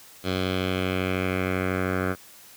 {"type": "tone with low-pass filter sweep", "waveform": "10% pulse", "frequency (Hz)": 92.8, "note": "F#2", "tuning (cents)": 6, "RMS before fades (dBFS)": -26, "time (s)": [0.23, 2.16], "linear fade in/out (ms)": 50, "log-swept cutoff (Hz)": [3900, 1600], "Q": 2.5, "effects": ["white hiss -49 dBFS RMS until 2.56 s", "high-pass 60 Hz 12 dB/octave"]}